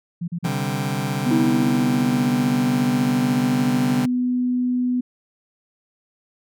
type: tone bursts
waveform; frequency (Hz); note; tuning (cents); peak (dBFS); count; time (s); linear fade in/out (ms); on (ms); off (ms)
sine; 171.7; F3; -29; -23; 3; 0.21-0.496; 10; 70; 38
type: chord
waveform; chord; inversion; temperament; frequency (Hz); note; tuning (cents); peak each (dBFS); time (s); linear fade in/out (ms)
sawtooth; C suspended second; none; just; 130.81 / 147.16 / 196.22; C3 / D3 / G3; 0 / +4 / +2; -22; 0.44-4.06; 10
type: tone with pitch glide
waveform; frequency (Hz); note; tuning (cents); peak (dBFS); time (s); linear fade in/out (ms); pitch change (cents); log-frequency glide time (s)
sine; 246.4 to 248.7; B3 to B3; -4 to +12; -18; 1.25-5.01; 10; +16; 2.28-3.9
type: tone with exponential decay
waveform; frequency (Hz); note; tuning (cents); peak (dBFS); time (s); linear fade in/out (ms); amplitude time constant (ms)
triangle; 320.5; E4; -49; -15; 1.31-3.29; 1; 430
effects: none